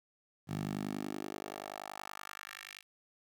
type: tone with high-pass filter sweep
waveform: 10% pulse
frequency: 50.5 Hz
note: G#1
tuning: 48 cents flat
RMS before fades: -42 dBFS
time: 0.47-2.83 s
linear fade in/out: 50 ms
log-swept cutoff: 130 to 2500 Hz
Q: 2
effects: 11-bit